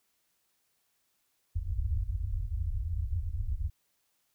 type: low-pass noise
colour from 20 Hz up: white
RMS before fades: -32 dBFS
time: 1.55-3.7 s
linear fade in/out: 10 ms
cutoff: 100 Hz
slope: 96 dB/octave
effects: white hiss -75 dBFS RMS until 4.34 s